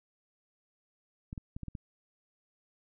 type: clicks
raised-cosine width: 5 ms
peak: -27 dBFS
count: 6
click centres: 1.329 / 1.378 / 1.565 / 1.633 / 1.683 / 1.752 s
effects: none